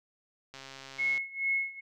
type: click train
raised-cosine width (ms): 0.2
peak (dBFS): -28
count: 87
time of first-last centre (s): 0.54-1.177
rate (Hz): 135
type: tone with tremolo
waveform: sine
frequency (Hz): 2179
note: C#7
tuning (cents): -30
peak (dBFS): -25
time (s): 0.98-1.81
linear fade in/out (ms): 20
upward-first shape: sine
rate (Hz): 2.3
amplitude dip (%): 90
effects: none